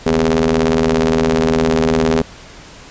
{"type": "ring-modulated tone", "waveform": "sawtooth", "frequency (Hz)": 79.6, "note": "D#2", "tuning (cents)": 40, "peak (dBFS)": -5, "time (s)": [0.06, 2.22], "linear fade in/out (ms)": 5, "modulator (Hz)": 327, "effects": ["pink hiss -38 dBFS RMS until 2.9 s", "resampled to 16000 Hz"]}